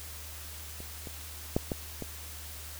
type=clicks; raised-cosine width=2 ms; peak=-30 / -28 / -12 / -17 / -22 dBFS; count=5; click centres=0.804 / 1.072 / 1.565 / 1.718 / 2.023 s; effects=added 76 Hz sine -45 dBFS peak until 2.79 s + white hiss -45 dBFS RMS until 2.79 s